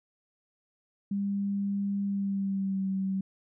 sine tone with pitch glide, 199.8 to 191.99 Hz, G3 to G3, +33 to -36 cents, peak -27 dBFS, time 1.11-3.21 s, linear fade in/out 5 ms, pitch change -69 cents, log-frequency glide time 2.04-2.86 s, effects none

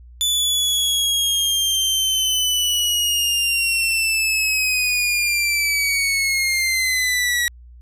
sawtooth linear sweep, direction down, 3492 to 1916 Hz, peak -14 dBFS, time 0.21-7.48 s, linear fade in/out 0 ms, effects added 60 Hz sine -40 dBFS peak until 7.81 s + resampled to 32000 Hz

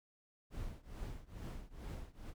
brown noise with tremolo, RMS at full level -42 dBFS, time 0.5-2.34 s, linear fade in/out 50 ms, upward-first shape triangle, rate 2.3 Hz, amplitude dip 95%, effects none

